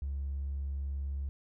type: tone with tanh clipping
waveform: triangle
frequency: 69.3 Hz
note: C#2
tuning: in tune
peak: -32 dBFS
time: 0.02-1.29 s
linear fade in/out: 0 ms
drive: 1 dB
effects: none